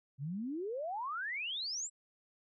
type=exponential sweep; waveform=sine; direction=up; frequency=128.7 to 7930 Hz; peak=-36 dBFS; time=0.18-1.9 s; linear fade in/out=50 ms; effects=none

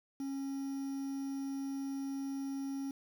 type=tone with quantisation; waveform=triangle; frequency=273.1 Hz; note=C#4; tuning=26 cents flat; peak=-34 dBFS; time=0.2-2.91 s; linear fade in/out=2 ms; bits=9; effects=none

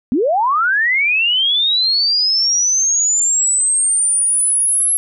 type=linear sweep; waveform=sine; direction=up; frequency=220 to 11175 Hz; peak=-12 dBFS; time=0.12-4.97 s; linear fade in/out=0 ms; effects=none

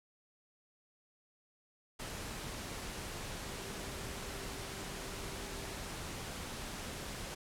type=tone in noise; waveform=sine; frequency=392 Hz; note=G4; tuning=in tune; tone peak=-52 dBFS; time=3.44-5.76 s; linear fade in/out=10 ms; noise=pink; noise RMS=-43 dBFS; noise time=1.99-7.35 s; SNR=-12 dB; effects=low-pass 11000 Hz 12 dB/octave

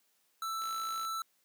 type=tone; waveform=square; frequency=1324 Hz; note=E6; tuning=7 cents sharp; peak=-35 dBFS; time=0.42-1.22 s; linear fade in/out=2 ms
type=click train; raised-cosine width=0.2 ms; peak=-33 dBFS; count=25; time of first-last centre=0.62-1.05 s; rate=55.8 Hz
effects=white hiss -73 dBFS RMS until 1.44 s + high-pass 200 Hz 12 dB/octave

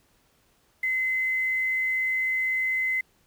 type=tone with quantisation; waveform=sine; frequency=2049 Hz; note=C7; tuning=37 cents flat; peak=-23 dBFS; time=0.83-3.01 s; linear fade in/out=5 ms; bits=8; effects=pink hiss -65 dBFS RMS until 3.26 s

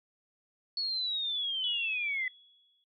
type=linear sweep; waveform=sine; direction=down; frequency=4416 to 1989 Hz; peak=-30 dBFS; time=0.77-2.28 s; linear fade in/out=2 ms
type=tone with exponential decay; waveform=sine; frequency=3367 Hz; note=G#7; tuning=23 cents sharp; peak=-31 dBFS; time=1.64-2.84 s; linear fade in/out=1 ms; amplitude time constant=260 ms
effects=noise-tail reverb RT60 0.1 s tail -23 dB re dry

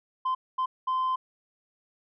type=tone bursts at uneven times; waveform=sine; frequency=1034 Hz; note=C6; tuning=21 cents flat; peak=-22 dBFS; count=3; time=0.25-0.35 / 0.58-0.66 / 0.87-1.16 s; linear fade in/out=10 ms; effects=tanh soft clip ceiling -23 dBFS

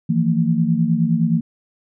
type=tone cluster; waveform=sine; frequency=161.7 / 171.3 / 228.2 Hz; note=E3 / F3 / A#3; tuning=-33 / -33 / -37 cents; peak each=-19 dBFS; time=0.09-1.41 s; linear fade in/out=10 ms; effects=none

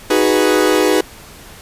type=chord; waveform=40% pulse; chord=G# minor seventh; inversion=second; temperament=equal; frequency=311.1 / 370 / 415.3 / 493.9 Hz; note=D#4 / F#4 / G#4 / B4; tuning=0 / 0 / 0 / 0 cents; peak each=-16 dBFS; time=0.1-1.01 s; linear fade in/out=5 ms; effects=pink hiss -38 dBFS RMS until 1.61 s + resampled to 32000 Hz

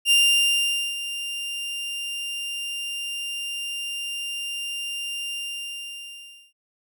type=tone with ADSR envelope; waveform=40% pulse; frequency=2794 Hz; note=F7; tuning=in tune; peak=-13 dBFS; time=0.05-6.53 s; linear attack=58 ms; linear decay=840 ms; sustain=-14 dB; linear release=1200 ms; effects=none

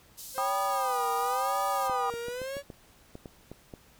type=band-pass noise; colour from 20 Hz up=white; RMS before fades=-44 dBFS; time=0.17-1.89 s; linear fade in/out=20 ms; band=3900 to 15000 Hz; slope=24 dB/octave
type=tone with vibrato; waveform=45% pulse; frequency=517 Hz; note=C5; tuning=21 cents flat; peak=-34 dBFS; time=0.34-2.63 s; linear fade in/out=50 ms; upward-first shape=sine; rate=0.96 Hz; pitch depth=170 cents each way
type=chord; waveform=sine; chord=G augmented; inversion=none; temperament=just; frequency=784 / 980 / 1225 Hz; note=G5 / B5 / D#6; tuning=0 / -14 / -27 cents; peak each=-30 / -34 / -31 dBFS; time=0.38-2.1 s; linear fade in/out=0 ms
type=clicks; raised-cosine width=2 ms; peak=-28 dBFS; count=10; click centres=1.897 / 2.139 / 2.284 / 2.417 / 2.568 / 2.702 / 3.154 / 3.258 / 3.516 / 3.738 s
effects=pink hiss -59 dBFS RMS until 3.99 s

